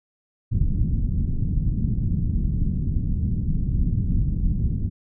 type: low-pass noise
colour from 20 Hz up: pink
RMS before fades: -22 dBFS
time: 0.51-4.9 s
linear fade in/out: 20 ms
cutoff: 200 Hz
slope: 24 dB/octave
effects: none